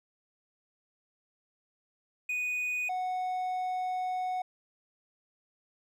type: tone pair in turn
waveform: triangle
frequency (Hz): 2480 / 737.3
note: D#7 / F#5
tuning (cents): -6 / -6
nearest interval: octave + major sixth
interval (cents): 2100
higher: first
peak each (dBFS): -28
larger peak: neither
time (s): 2.29-2.89 / 2.89-4.42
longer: second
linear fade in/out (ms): 5
effects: none